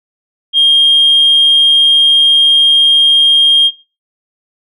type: tone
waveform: sine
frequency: 3223 Hz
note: G7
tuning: 47 cents sharp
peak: -3 dBFS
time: 0.53-3.71 s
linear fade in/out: 50 ms
effects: noise-tail reverb RT60 0.3 s tail -18 dB re dry + tanh soft clip ceiling -1 dBFS